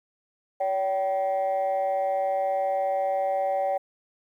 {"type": "tone pair together", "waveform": "sine", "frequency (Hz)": [568.9, 770], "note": ["C#5", "G5"], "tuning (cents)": [45, -31], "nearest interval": "perfect fourth", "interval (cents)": 524, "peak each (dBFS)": -24, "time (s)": [0.6, 3.78], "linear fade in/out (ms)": 10, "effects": ["tanh soft clip ceiling -19 dBFS", "10-bit"]}